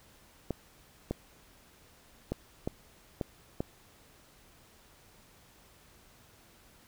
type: clicks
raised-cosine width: 2 ms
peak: -18 dBFS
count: 6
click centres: 0.507 / 1.11 / 2.32 / 2.675 / 3.212 / 3.605 s
effects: pink hiss -60 dBFS RMS until 6.87 s